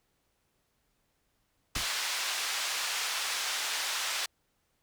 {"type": "band-pass noise", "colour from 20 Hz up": "white", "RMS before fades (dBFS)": -33, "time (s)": [1.75, 4.26], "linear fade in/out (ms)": 5, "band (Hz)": [900, 5500], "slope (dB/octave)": 12}
{"type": "noise with exponential decay", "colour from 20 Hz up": "brown", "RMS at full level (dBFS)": -28, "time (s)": [1.76, 1.88], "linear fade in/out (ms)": 5, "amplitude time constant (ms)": 25}
{"effects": ["pink hiss -75 dBFS RMS until 4.82 s"]}